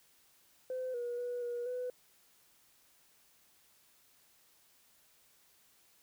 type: tone with pitch steps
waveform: sine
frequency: 512 / 481.4 / 488.1 / 480.3 / 498.6 Hz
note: C5 / B4 / B4 / B4 / B4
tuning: -38 / -44 / -20 / -48 / +16 cents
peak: -34 dBFS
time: 0.7-1.9 s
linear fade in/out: 2 ms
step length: 240 ms
effects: tanh soft clip ceiling -32 dBFS + white hiss -67 dBFS RMS until 6.02 s